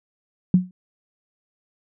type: tone with exponential decay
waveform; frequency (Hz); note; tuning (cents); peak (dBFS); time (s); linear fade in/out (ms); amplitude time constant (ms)
sine; 182.5; F#3; -24; -8; 0.54-0.71; 2; 36
effects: none